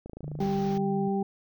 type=click train; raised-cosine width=2 ms; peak=-27 dBFS; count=12; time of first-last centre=0.06-0.463 s; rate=27.3 Hz
type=tone; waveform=sine; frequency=150 Hz; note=D3; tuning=37 cents sharp; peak=-34 dBFS; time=0.23-1.08 s; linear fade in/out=2 ms
type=harmonic tone; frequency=196.7 Hz; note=G3; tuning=6 cents sharp; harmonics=1 / 2 / 4; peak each=-27 / -30 / -33 dBFS; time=0.4-1.23 s; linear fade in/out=5 ms
type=band-stop noise; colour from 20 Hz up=pink; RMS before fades=-44 dBFS; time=0.4-0.78 s; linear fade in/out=5 ms; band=6400 to 15000 Hz; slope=96 dB/octave
effects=none